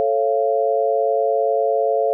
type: chord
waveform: sine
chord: A augmented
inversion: none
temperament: just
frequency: 440 / 550 / 687.5 Hz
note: A4 / C#5 / E#5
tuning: 0 / -14 / -27 cents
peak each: -20 dBFS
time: 0-2.13 s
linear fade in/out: 0 ms
effects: none